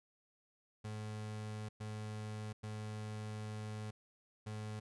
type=tone bursts at uneven times; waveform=35% pulse; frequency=107.1 Hz; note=A2; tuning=46 cents flat; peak=-40 dBFS; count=4; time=0.84-1.69 / 1.8-2.53 / 2.63-3.91 / 4.46-4.8 s; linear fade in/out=10 ms; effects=resampled to 24000 Hz